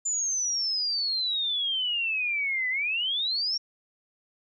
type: exponential two-way sweep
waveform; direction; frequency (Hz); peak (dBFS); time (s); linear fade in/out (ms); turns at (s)
sine; down then up; 7150 to 1983 to 5620; -25; 0.05-3.58; 10; 2.69
effects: none